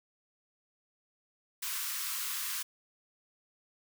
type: high-pass noise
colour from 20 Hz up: white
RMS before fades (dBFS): -36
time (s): 1.62-2.63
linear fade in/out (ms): 10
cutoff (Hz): 980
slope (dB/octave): 96
effects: none